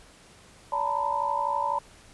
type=tone cluster; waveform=sine; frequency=572 / 889 / 941 / 1005 Hz; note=D5 / A5 / A#5 / B5; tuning=-46 / +18 / +16 / +30 cents; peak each=-34 / -29 / -29 / -30 dBFS; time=0.72-1.79 s; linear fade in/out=5 ms; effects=pink hiss -53 dBFS RMS until 2.13 s + resampled to 24000 Hz